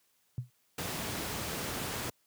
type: tone with exponential decay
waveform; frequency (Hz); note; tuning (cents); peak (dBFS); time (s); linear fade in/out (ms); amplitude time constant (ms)
sine; 123.47; B2; 0; -27; 0.38-0.5; 0; 26
type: noise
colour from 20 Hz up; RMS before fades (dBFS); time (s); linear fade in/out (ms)
pink; -36; 0.78-2.1; 5
effects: white hiss -72 dBFS RMS until 2.26 s + high-pass 80 Hz 12 dB/octave